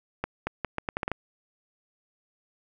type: accelerating click train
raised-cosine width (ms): 0.5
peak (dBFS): -13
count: 9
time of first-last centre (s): 0.24-1.116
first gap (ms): 230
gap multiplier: 0.77
effects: none